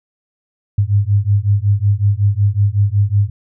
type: beating tone pair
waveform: sine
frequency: 99.1 / 104.5 Hz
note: G2 / G#2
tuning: +19 / +11 cents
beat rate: 5.4 Hz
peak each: -14 dBFS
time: 0.78-3.3 s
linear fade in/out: 5 ms
effects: none